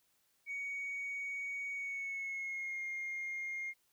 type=tone with pitch glide; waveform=sine; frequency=2241 to 2127 Hz; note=C#7 to C7; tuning=+18 to +28 cents; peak=-36 dBFS; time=0.46-3.74 s; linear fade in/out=50 ms; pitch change=-90 cents; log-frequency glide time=1.74-2.84 s; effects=tanh soft clip ceiling -35 dBFS + white hiss -75 dBFS RMS until 3.92 s